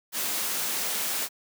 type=noise; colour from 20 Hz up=white; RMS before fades=-29 dBFS; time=0.12-1.29 s; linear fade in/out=50 ms; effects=high-pass 200 Hz 12 dB/octave